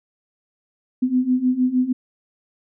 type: beating tone pair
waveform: sine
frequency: 249.5 / 256 Hz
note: B3 / C4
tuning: +18 / -38 cents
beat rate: 6.5 Hz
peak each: -21 / -18 dBFS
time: 1.02-1.93 s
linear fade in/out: 10 ms
effects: none